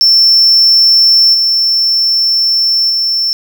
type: tone with level steps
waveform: triangle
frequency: 5380 Hz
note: E8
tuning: 34 cents sharp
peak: -3 / -7 / -9 dBFS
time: 0.01-3.33 s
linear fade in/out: 0 ms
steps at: 1.33 / 2.89 s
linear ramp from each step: 20 ms
effects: none